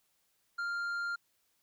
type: tone with tanh clipping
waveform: sine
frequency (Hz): 1396.9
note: F6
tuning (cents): 0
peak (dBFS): -34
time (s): 0.58-1.16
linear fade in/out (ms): 10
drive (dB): 6
effects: white hiss -75 dBFS RMS until 1.62 s